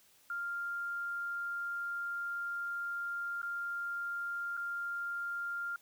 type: tone with dropouts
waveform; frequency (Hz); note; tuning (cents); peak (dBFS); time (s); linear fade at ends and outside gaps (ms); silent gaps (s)
sine; 1396.9; F6; 0; -35; 0.3-5.76; 2; 3.417-3.429 / 4.569-4.574
effects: white hiss -65 dBFS RMS until 5.81 s